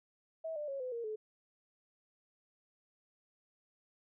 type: tone with pitch steps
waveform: sine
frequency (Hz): 646 / 595.8 / 549.5 / 506.8 / 467.5 / 431.2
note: E5 / D5 / C#5 / B4 / A#4 / A4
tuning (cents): -35 / +25 / -15 / +45 / +5 / -35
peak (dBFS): -37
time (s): 0.44-1.16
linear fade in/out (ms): 10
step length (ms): 120
effects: none